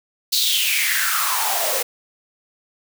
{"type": "noise with high-pass filter sweep", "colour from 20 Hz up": "white", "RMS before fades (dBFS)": -20, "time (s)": [0.32, 1.83], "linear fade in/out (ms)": 10, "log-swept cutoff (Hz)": [4400, 490], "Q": 5.6, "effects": []}